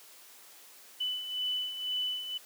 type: beating tone pair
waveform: sine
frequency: 2992 / 2994 Hz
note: F#7 / F#7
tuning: +19 / +20 cents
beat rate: 2 Hz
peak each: -39 / -32 dBFS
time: 1-2.38 s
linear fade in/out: 10 ms
effects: white hiss -54 dBFS RMS until 2.45 s + high-pass 300 Hz 12 dB/octave